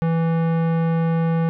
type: tone with tanh clipping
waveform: sine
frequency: 164.81 Hz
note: E3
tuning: in tune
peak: -19 dBFS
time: 0.02-1.49 s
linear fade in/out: 0 ms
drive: 18 dB
effects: none